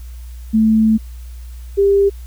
sine tone pair in turn, 219.8 / 398 Hz, A3 / G4, -2 / +26 cents, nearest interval minor seventh, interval 1028 cents, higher second, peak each -9 dBFS, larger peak neither, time 0.53-0.98 / 1.77-2.1 s, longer first, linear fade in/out 20 ms, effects added 60 Hz sine -29 dBFS peak until 2.26 s + white hiss -49 dBFS RMS until 2.26 s

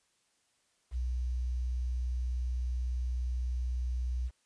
sine tone with quantisation, 61.74 Hz, B1, in tune, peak -30 dBFS, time 0.91-4.31 s, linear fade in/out 50 ms, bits 10, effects white hiss -73 dBFS RMS until 4.45 s + resampled to 22050 Hz

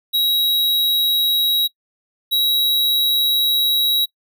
square tone pair in turn, 3845 / 3861 Hz, B7 / B7, -47 / -40 cents, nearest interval unison, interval 7 cents, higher second, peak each -15 / -15 dBFS, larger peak neither, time 0.13-1.68 / 2.31-4.06 s, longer second, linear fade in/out 20 ms, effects noise-tail reverb RT60 0.1 s tail -23 dB re dry

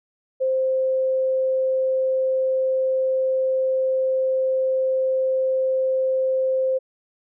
sine tone, 523.3 Hz, C5, in tune, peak -18 dBFS, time 0.4-6.79 s, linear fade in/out 20 ms, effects none

